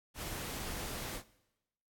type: noise with ADSR envelope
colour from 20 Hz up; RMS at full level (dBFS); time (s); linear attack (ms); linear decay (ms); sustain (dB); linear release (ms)
pink; -39; 0.14-1.23; 86; 7; -2; 77
effects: noise-tail reverb RT60 0.9 s tail -19 dB re dry + AAC 64 kbps